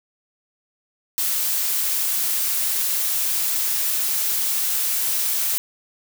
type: noise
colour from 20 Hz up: blue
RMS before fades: -22 dBFS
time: 1.18-5.58 s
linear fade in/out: 0 ms
effects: none